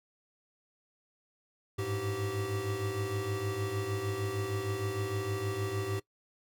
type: tone cluster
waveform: square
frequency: 99.7 / 106.2 / 386.9 Hz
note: G2 / G#2 / G4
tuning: +30 / +39 / -23 cents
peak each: -39 / -37 / -36 dBFS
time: 1.78-6 s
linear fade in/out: 10 ms
effects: noise-tail reverb RT60 0.1 s tail -20 dB re dry